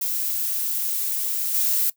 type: noise with level steps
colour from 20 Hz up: violet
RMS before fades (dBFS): -25 / -21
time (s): 0.01-1.9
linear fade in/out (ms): 5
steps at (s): 1.54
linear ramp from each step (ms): 5
effects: noise-tail reverb RT60 0.1 s tail -20 dB re dry